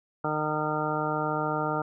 harmonic tone, 152.9 Hz, D#3, 30 cents flat, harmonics 1 / 2 / 3 / 4 / 5 / 6 / 8 / 9, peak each -34 / -34 / -34 / -34 / -34 / -34 / -34 / -34 dBFS, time 0.24-1.82 s, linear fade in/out 5 ms, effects none

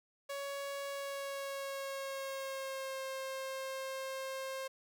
sawtooth tone with pitch glide, 559 to 531.6 Hz, C#5 to C5, +14 to +27 cents, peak -35 dBFS, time 0.29-4.68 s, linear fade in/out 10 ms, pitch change -87 cents, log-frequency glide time 0.9-3.04 s, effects none

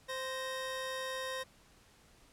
25% pulse tone pair together, 521.2 / 1864.7 Hz, C5 / A#6, -7 / 0 cents, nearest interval octave + minor seventh, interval 2207 cents, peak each -35 / -38 dBFS, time 0.08-1.44 s, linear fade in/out 20 ms, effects pink hiss -63 dBFS RMS until 2.32 s + low-pass 11000 Hz 12 dB/octave

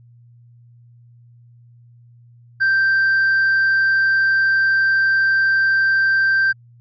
sine tone with hard clipping, 1568 Hz, G6, in tune, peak -14 dBFS, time 2.6-6.53 s, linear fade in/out 20 ms, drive 2 dB, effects added 119 Hz sine -45 dBFS peak until 6.8 s + resampled to 16000 Hz

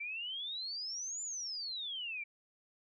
sine exponential two-way sweep, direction up then down, 2300 to 7180 to 2300 Hz, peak -38 dBFS, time 0-2.24 s, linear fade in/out 10 ms, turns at 1.22 s, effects none

